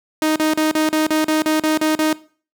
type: tone bursts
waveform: sawtooth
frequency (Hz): 311.1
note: D#4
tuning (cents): 0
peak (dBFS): -11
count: 11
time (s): 0.22-2.13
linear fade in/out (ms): 2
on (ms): 140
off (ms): 37
effects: noise-tail reverb RT60 0.4 s tail -19 dB re dry